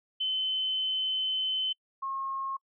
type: tone pair in turn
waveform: sine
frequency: 3054 / 1079.8 Hz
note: G7 / C#6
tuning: -46 / -46 cents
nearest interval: octave + tritone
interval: 1800 cents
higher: first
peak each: -27 / -31 dBFS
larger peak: first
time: 0.2-1.73 / 2.02-2.57 s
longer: first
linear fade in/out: 10 ms
effects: noise-tail reverb RT60 0.1 s tail -26 dB re dry